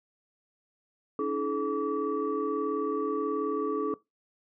sine tone cluster, 282.9 / 321.5 / 427.3 / 1151 Hz, C#4 / E4 / G#4 / D6, +35 / -43 / +49 / -35 cents, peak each -33 / -34 / -29 / -33 dBFS, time 1.19-3.94 s, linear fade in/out 2 ms, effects noise-tail reverb RT60 0.2 s tail -20 dB re dry + tanh soft clip ceiling -18 dBFS

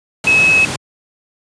sine tone in noise, 2573 Hz, E7, 43 cents flat, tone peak -8 dBFS, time 0.27-0.65 s, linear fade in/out 2 ms, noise pink, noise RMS -21 dBFS, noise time 0.24-0.76 s, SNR +10 dB, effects high-pass 100 Hz 12 dB/octave + resampled to 22050 Hz

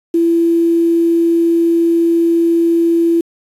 sine tone with quantisation, 335.7 Hz, E4, 32 cents sharp, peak -9 dBFS, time 0.14-3.21 s, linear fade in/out 5 ms, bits 6, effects resampled to 32000 Hz

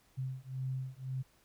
sine beating tone pair, 130 / 131.9 Hz, C3 / C3, -11 / +14 cents, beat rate 1.9 Hz, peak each -39 / -39 dBFS, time 0.17-1.23 s, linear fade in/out 20 ms, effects pink hiss -68 dBFS RMS until 1.44 s

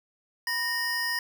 square tone cluster, 980 / 1848 / 5030 Hz, B5 / A#6 / D#8, -14 / -16 / +18 cents, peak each -37 / -29 / -33 dBFS, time 0.47-1.19 s, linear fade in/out 2 ms, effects none

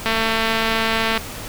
click train, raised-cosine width 0.3 ms, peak -4 dBFS, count 251, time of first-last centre 0.06-1.176 s, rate 224 Hz, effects pink hiss -32 dBFS RMS until 1.48 s

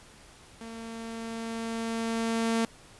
sawtooth tone with level ramp, 227.6 Hz, A#3, 41 cents flat, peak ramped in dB -36 to -20 dBFS, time 0.61-2.65 s, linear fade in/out 0 ms, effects pink hiss -53 dBFS RMS until 2.99 s + resampled to 24000 Hz

